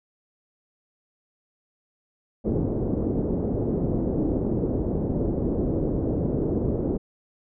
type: low-pass noise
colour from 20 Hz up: white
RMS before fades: -25 dBFS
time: 2.44-6.98 s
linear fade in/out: 20 ms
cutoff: 430 Hz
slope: 24 dB/octave
effects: none